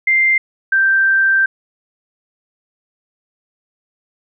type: tone pair in turn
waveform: sine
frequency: 2093 / 1568 Hz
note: C7 / G6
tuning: 0 / 0 cents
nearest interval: perfect fourth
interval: 500 cents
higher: first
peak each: -10 dBFS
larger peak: neither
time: 0.07-0.38 / 0.72-1.46 s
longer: second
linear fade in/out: 5 ms
effects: none